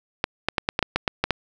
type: clicks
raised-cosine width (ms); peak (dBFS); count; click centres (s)
0.3; -4; 10; 0.241 / 0.486 / 0.582 / 0.689 / 0.791 / 0.827 / 0.96 / 1.078 / 1.24 / 1.307
effects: none